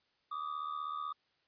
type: ring-modulated tone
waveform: triangle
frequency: 1200 Hz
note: D6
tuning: 37 cents sharp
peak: -32 dBFS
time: 0.31-1.13 s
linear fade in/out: 10 ms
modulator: 38 Hz
effects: white hiss -75 dBFS RMS until 1.47 s + resampled to 11025 Hz